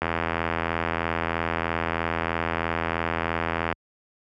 click train, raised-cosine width 0.5 ms, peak -9 dBFS, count 309, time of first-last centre 0.02-3.726 s, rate 83.1 Hz, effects high-pass 60 Hz 12 dB/octave

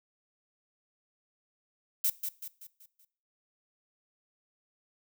violet noise with echo, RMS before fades -27 dBFS, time 2.04-2.1 s, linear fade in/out 5 ms, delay 190 ms, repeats 5, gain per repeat -7 dB, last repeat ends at 3.05 s, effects noise-tail reverb RT60 0.5 s tail -20 dB re dry

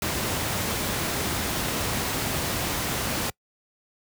pink noise, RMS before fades -27 dBFS, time 0.02-3.3 s, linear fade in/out 2 ms, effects noise-tail reverb RT60 0.1 s tail -25 dB re dry + high-pass 60 Hz 12 dB/octave

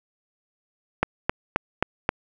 click train, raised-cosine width 0.5 ms, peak -4 dBFS, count 5, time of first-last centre 1.03-2.091 s, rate 3.77 Hz, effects none

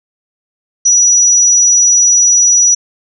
sine tone, 5860 Hz, F#8, 18 cents flat, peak -5 dBFS, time 0.85-2.75 s, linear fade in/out 10 ms, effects none

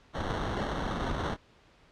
pink noise with sample-and-hold, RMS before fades -32 dBFS, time 0.13-1.37 s, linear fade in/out 50 ms, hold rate 2450 Hz, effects pink hiss -60 dBFS RMS until 1.91 s + low-pass 4000 Hz 12 dB/octave

